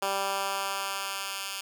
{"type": "tone with high-pass filter sweep", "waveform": "10% pulse", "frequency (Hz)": 196, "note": "G3", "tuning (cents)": 0, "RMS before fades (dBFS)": -32, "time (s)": [0.02, 1.61], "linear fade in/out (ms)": 5, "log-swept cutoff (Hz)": [550, 2400], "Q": 0.81, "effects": []}